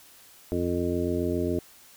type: harmonic tone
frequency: 87.31 Hz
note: F2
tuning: in tune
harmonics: 1 / 2 / 3 / 4 / 5 / 7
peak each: -32 / -35 / -30 / -29 / -32 / -35 dBFS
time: 0.52-1.59 s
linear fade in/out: 0 ms
effects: white hiss -53 dBFS RMS until 1.96 s